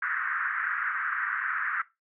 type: band-pass noise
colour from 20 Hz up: pink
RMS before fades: -30 dBFS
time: 0.02-1.82 s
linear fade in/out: 5 ms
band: 1300 to 1800 Hz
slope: 48 dB/octave
effects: noise-tail reverb RT60 0.2 s tail -17 dB re dry